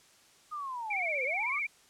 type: linear two-way sweep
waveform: sine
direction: down then up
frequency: 1244.5 to 491.6 to 1244.5 Hz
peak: -35 dBFS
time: 0.51-1.6 s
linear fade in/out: 20 ms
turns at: 1.24 s
type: tone with vibrato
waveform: sine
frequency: 2266 Hz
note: C#7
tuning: 37 cents sharp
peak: -30 dBFS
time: 0.9-1.67 s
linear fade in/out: 10 ms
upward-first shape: sine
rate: 16 Hz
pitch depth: 85 cents each way
effects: white hiss -61 dBFS RMS until 1.89 s + low-pass 9000 Hz 12 dB/octave